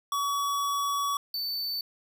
square tone pair in turn, 1132 / 4528 Hz, C#6 / C#8, +36 / +36 cents, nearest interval 2 octaves, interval 2400 cents, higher second, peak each -27 / -30 dBFS, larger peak first, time 0.12-1.17 / 1.34-1.81 s, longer first, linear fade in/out 2 ms, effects none

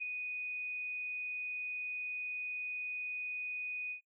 sine tone with ADSR envelope, 2484 Hz, D#7, 3 cents flat, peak -33 dBFS, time 0-4.01 s, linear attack 25 ms, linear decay 4 ms, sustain -4 dB, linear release 100 ms, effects noise-tail reverb RT60 0.1 s tail -23 dB re dry

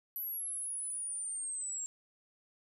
sine linear sweep, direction down, 11840 to 7459 Hz, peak -36 dBFS, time 0.16-1.86 s, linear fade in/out 0 ms, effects none

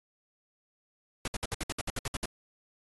pink noise bursts, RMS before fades -33 dBFS, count 12, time 1.25-2.257 s, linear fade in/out 2 ms, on 28 ms, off 61 ms, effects AAC 32 kbps

